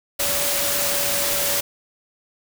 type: tone in noise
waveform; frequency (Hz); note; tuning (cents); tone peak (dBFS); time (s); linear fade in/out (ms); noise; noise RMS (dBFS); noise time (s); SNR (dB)
sine; 571; D5; -49; -29; 0.19-1.61; 10; white; -22; 0.19-1.61; -10
effects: none